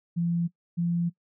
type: tone pair in turn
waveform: sine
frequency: 170.6 / 171.52 Hz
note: F3 / F3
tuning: -40 / -31 cents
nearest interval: unison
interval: 9 cents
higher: second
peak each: -23 dBFS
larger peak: neither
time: 0.16-0.48 / 0.77-1.1 s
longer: second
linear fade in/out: 20 ms
effects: noise-tail reverb RT60 0.1 s tail -20 dB re dry